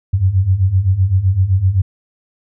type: beating tone pair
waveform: sine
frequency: 89.9 / 97.7 Hz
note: F#2 / G2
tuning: -49 / -5 cents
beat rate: 7.8 Hz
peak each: -16 / -12 dBFS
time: 0.13-1.82 s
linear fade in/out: 10 ms
effects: none